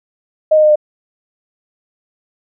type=tone with pitch steps; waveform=sine; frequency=622.3 / 615.9 / 609.5 / 603.2 Hz; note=D#5 / D#5 / D#5 / D5; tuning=0 / -18 / -36 / +46 cents; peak=-6 dBFS; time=0.51-0.758 s; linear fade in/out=10 ms; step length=62 ms; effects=none